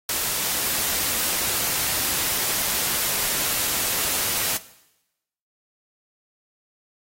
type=noise; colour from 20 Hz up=white; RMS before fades=-24 dBFS; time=0.09-4.57 s; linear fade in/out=2 ms; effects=noise-tail reverb RT60 0.9 s tail -17 dB re dry + AAC 48 kbps